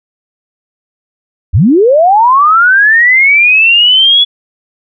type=linear sweep; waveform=sine; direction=up; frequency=61.74 to 3414 Hz; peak=-3 dBFS; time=1.53-4.25 s; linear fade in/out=20 ms; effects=none

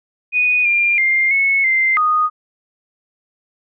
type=tone with pitch steps; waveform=sine; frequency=2478 / 2395 / 2108 / 2197 / 2084 / 1238 Hz; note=D#7 / D7 / C7 / C#7 / C7 / D#6; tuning=-8 / +33 / +12 / -16 / -7 / -9 cents; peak=-12 dBFS; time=0.32-2.3 s; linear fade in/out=50 ms; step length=330 ms; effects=none

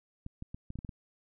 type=clicks; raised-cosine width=5 ms; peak=-28 dBFS; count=8; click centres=0.264 / 0.424 / 0.545 / 0.704 / 0.756 / 0.789 / 0.848 / 0.892 s; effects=none

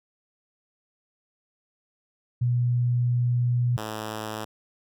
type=tone pair in turn; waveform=sine / 5% pulse; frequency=121.9 / 108.6 Hz; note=B2 / A2; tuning=-22 / -22 cents; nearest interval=major second; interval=200 cents; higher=first; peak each=-20 dBFS; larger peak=neither; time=2.41-3.77 / 3.77-4.45 s; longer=first; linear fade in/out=10 ms; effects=none

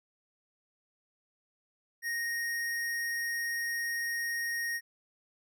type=tone; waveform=square; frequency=1864.7 Hz; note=A#6; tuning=in tune; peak=-32 dBFS; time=2.02-4.81 s; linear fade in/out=50 ms; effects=none

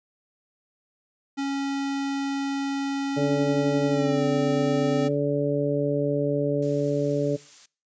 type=tone with pitch glide; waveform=square; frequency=276.5 to 259.5 Hz; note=C#4 to C4; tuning=-4 to -14 cents; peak=-26 dBFS; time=1.37-5.09 s; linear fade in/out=20 ms; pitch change=-110 cents; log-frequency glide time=3.89-4.24 s
type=harmonic tone; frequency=144 Hz; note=D3; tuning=34 cents flat; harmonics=1 / 2 / 3 / 4; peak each=-27 / -27 / -27 / -27 dBFS; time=3.16-7.37 s; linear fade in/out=20 ms
type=noise; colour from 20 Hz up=blue; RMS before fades=-44 dBFS; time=6.62-7.66 s; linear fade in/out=5 ms
effects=noise-tail reverb RT60 0.4 s tail -23 dB re dry + resampled to 16000 Hz

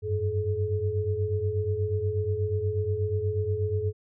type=tone cluster; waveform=sine; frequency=93 / 101.3 / 427.5 Hz; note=F#2 / G#2 / A4; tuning=+9 / -43 / -50 cents; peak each=-29 dBFS; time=0.02-3.93 s; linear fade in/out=50 ms; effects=none

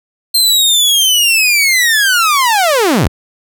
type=linear sweep; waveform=sawtooth; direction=down; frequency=4186 to 46.25 Hz; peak=-5 dBFS; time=0.34-3.08 s; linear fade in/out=10 ms; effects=none

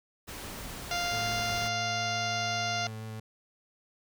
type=noise; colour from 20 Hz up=pink; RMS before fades=-41 dBFS; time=0.27-1.69 s; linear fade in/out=20 ms
type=harmonic tone; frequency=698.5 Hz; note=F5; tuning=in tune; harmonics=1 / 2 / 3 / 4 / 5 / 6 / 7 / 8 / 9; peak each=-33 / -36 / -38 / -39 / -40 / -41 / -41 / -42 / -43 dBFS; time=0.91-2.87 s; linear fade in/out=2 ms
type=tone with vibrato; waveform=35% pulse; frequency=110 Hz; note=A2; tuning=in tune; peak=-36 dBFS; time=1.11-3.2 s; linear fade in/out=5 ms; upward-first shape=sine; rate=5.8 Hz; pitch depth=8 cents each way
effects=none

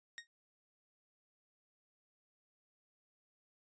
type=tone with exponential decay; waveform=sawtooth; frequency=1864.7 Hz; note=A#6; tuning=in tune; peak=-37 dBFS; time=0.18-0.27 s; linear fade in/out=0 ms; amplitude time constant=19 ms; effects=resampled to 16000 Hz

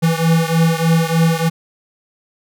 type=beating tone pair; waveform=square; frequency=163.2 / 166.5 Hz; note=E3 / E3; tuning=-17 / +18 cents; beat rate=3.3 Hz; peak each=-15 / -17 dBFS; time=0.02-1.5 s; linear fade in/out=20 ms; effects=none

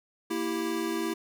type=chord; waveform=square; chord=E diminished; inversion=second; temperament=equal; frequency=233.1 / 329.6 / 392 Hz; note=Bb3 / E4 / G4; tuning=0 / 0 / 0 cents; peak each=-37 / -31 / -35 dBFS; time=0.3-1.14 s; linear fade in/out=10 ms; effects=none

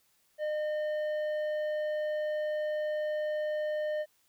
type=tone with tanh clipping; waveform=sine; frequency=608 Hz; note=D#5; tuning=40 cents flat; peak=-31 dBFS; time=0.38-4.06 s; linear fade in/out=50 ms; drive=8 dB; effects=white hiss -70 dBFS RMS until 4.28 s

